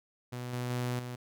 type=tone with level steps; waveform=sawtooth; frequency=123.47 Hz; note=B2; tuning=in tune; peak=-33 / -29 / -27 / -34 dBFS; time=0.32-1.16 s; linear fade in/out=10 ms; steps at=0.53 / 0.7 / 0.99 s; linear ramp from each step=2 ms; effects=none